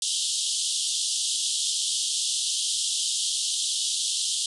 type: band-pass noise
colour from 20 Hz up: pink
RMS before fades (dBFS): -27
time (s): 0.02-4.46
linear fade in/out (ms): 2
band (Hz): 3000 to 10000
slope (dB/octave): 96
effects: none